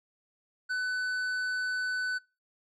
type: tone with tanh clipping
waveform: sine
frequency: 1500 Hz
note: F#6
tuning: 23 cents sharp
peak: -30 dBFS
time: 0.69-2.19 s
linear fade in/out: 20 ms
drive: 8 dB
effects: noise-tail reverb RT60 0.3 s tail -26 dB re dry